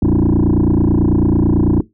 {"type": "tone with frequency modulation", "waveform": "sine", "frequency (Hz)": 194.2, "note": "G3", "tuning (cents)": -16, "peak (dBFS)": -7, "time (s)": [0.02, 1.81], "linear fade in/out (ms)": 5, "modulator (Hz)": 29.1, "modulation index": 5.1, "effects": ["noise-tail reverb RT60 0.2 s tail -21 dB re dry", "tanh soft clip ceiling -9 dBFS"]}